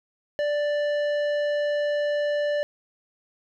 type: tone with tanh clipping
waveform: sine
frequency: 587.3 Hz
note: D5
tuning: in tune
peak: -24 dBFS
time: 0.39-2.63 s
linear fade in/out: 0 ms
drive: 12 dB
effects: none